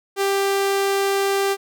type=tone; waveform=sawtooth; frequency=394.2 Hz; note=G4; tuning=10 cents sharp; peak=-14 dBFS; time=0.16-1.57 s; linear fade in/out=50 ms; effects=none